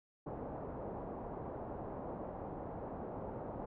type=low-pass noise; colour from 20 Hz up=white; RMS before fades=-44 dBFS; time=0.26-3.66 s; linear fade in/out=10 ms; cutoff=810 Hz; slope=24 dB/octave; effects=none